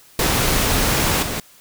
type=noise with level steps; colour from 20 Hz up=pink; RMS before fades=-18 / -25 dBFS; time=0.19-1.4 s; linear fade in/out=2 ms; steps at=1.22 s; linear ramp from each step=10 ms; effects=white hiss -49 dBFS RMS until 1.6 s